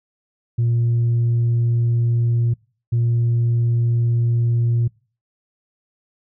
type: tone pair in turn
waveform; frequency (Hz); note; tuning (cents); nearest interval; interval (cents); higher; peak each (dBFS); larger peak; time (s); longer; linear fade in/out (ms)
sine; 117.8 / 117.8; A#2 / A#2; +19 / +19; unison; 0; neither; -13; neither; 0.58-2.54 / 2.92-4.88; neither; 10
effects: noise-tail reverb RT60 0.4 s tail -26 dB re dry + tanh soft clip ceiling -13 dBFS